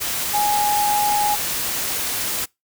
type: tone in noise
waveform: sine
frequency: 830 Hz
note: G#5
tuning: 1 cent flat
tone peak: -17 dBFS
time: 0.33-1.36 s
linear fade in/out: 20 ms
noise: white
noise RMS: -24 dBFS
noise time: 0-2.46 s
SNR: +4 dB
effects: noise-tail reverb RT60 0.2 s tail -25 dB re dry